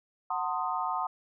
sine chord, F# diminished seventh, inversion none, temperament equal with one note detuned, 740 / 899.5 / 1046.5 / 1244.5 Hz, F#5 / A5 / C6 / Eb6, 0 / +38 / 0 / 0 cents, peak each -34 dBFS, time 0.3-1.07 s, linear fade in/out 5 ms, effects none

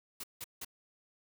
white noise bursts, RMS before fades -42 dBFS, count 3, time 0.2-0.648 s, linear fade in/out 5 ms, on 36 ms, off 170 ms, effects none

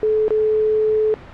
sine tone with dropouts, 431.8 Hz, A4, 33 cents flat, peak -14 dBFS, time 0.03-1.14 s, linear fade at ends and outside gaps 0 ms, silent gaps 0.281-0.306 s, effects pink hiss -39 dBFS RMS until 1.33 s + low-pass 2000 Hz 12 dB/octave

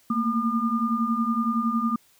sine tone cluster, 224.2 / 235 / 1208 Hz, A3 / A#3 / D6, +33 / +14 / +48 cents, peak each -26 dBFS, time 0.1-1.96 s, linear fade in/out 5 ms, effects white hiss -60 dBFS RMS until 2.19 s

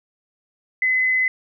sine tone, 2029 Hz, B6, 46 cents sharp, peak -16 dBFS, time 0.82-1.28 s, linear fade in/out 2 ms, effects none

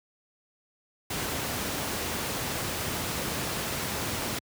pink noise, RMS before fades -31 dBFS, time 1.1-4.39 s, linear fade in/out 5 ms, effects high-pass 80 Hz 12 dB/octave

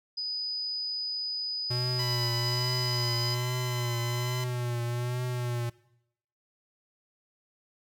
sine tone, 4978 Hz, D#8, in tune, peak -30 dBFS, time 0.17-3.35 s, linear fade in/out 10 ms
square tone with vibrato, 122 Hz, B2, 21 cents flat, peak -30 dBFS, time 1.7-5.7 s, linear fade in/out 10 ms, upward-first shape triangle, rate 1.2 Hz, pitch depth 49 cents each way
10% pulse tone with pitch glide, 994 to 1016.6 Hz, B5 to B5, +11 to +50 cents, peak -27 dBFS, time 1.99-4.44 s, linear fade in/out 2 ms, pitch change +39 cents, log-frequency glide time 2.3-3.25 s
effects noise-tail reverb RT60 0.8 s tail -21 dB re dry

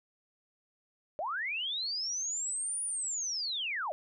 sine linear two-way sweep, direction up then down, 554.4 to 9740 to 554.4 Hz, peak -32 dBFS, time 1.19-3.92 s, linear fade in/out 0 ms, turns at 2.83 s, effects none

